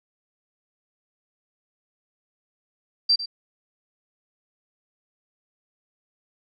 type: tone with echo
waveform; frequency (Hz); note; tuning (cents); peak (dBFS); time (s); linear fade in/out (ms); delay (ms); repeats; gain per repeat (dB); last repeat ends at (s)
sine; 4699; D8; 0; -15; 3.09-3.16; 10; 100; 1; -13; 3.26
effects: none